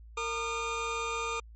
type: tone pair together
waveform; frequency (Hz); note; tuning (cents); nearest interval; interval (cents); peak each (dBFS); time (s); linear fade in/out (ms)
25% pulse; 459.9 / 1215; A#4 / D#6; -23 / -42; octave + perfect fourth; 1681; -32 / -29; 0.17-1.4; 5
effects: added 56 Hz sine -47 dBFS peak until 1.55 s + MP3 32 kbps